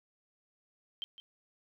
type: tone with echo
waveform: sine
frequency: 3136 Hz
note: G7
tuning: in tune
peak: -35 dBFS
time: 1.02-1.04 s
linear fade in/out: 0 ms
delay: 160 ms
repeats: 1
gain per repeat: -13 dB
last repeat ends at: 1.2 s
effects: none